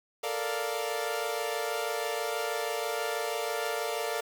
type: chord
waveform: sawtooth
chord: Bb major seventh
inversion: third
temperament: equal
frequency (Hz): 440 / 466.2 / 587.3 / 698.5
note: A4 / Bb4 / D5 / F5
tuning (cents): 0 / 0 / 0 / 0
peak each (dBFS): -32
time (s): 0.23-4.21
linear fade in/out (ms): 10
effects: 8-bit